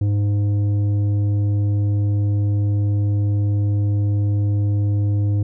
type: tone with tanh clipping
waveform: sine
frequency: 102.3 Hz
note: G#2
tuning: 26 cents flat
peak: -17 dBFS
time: 0.01-5.43 s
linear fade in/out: 5 ms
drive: 8 dB
effects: none